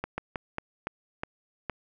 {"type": "slowing click train", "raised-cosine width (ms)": 0.5, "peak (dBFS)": -16, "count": 7, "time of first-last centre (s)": [0.04, 1.697], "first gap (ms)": 140, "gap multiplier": 1.27, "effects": []}